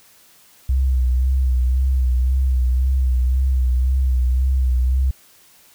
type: tone with vibrato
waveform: sine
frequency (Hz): 64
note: C2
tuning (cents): -38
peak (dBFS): -14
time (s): 0.69-5.11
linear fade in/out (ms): 5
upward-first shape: sine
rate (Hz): 1.9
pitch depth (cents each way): 50
effects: white hiss -51 dBFS RMS until 5.74 s